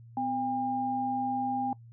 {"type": "tone pair together", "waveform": "sine", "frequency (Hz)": [254.1, 804], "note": ["B3", "G5"], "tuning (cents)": [49, 44], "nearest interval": "octave + minor sixth", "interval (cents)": 1995, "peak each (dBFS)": [-33, -29], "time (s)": [0.17, 1.73], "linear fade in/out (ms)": 2, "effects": ["noise-tail reverb RT60 0.1 s tail -22 dB re dry", "added 116 Hz sine -48 dBFS peak until 1.92 s"]}